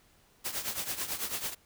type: noise with tremolo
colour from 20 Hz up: white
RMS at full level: -32 dBFS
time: 0.44-1.55 s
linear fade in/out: 20 ms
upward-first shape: triangle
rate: 9.1 Hz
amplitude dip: 80%
effects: pink hiss -64 dBFS RMS until 1.65 s